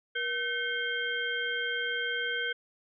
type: tone cluster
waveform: sine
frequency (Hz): 477.4 / 1533 / 2159 / 3180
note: A#4 / G6 / C#7 / G7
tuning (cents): +41 / -39 / -46 / +24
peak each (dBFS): -38 / -31 / -38 / -36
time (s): 0.15-2.53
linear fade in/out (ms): 10
effects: none